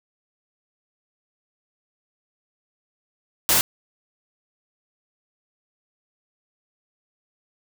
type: noise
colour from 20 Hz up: white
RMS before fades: -18 dBFS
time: 3.49-3.61 s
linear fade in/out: 0 ms
effects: none